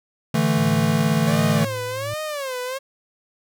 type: chord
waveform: square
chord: D suspended second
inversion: none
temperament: equal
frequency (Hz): 146.83 / 164.81 / 220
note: D3 / E3 / A3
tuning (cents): 0 / 0 / 0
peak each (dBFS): -23 / -22 / -22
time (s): 0.34-1.65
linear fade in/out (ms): 5
type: tone with tremolo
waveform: triangle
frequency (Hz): 110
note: A2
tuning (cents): 0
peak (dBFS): -24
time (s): 0.57-2.14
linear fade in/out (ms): 5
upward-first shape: sine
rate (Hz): 1.3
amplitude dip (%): 60
type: tone with vibrato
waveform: sawtooth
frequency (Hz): 555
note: C#5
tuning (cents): +2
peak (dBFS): -22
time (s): 1.26-2.79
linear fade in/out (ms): 20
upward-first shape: sine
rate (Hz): 1.3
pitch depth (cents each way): 190
effects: none